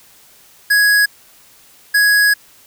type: tone pair in turn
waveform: square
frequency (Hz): 1666 / 1666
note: G#6 / G#6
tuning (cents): +5 / +5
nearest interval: unison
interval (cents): 0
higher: neither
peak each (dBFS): -10 / -10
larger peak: neither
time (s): 0.7-1.06 / 1.94-2.34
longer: second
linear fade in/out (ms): 10
effects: white hiss -47 dBFS RMS until 2.66 s